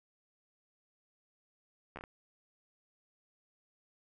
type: slowing click train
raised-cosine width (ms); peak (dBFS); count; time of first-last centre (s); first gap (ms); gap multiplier
0.5; -29; 5; 1.96-2.039; 12; 1.34
effects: none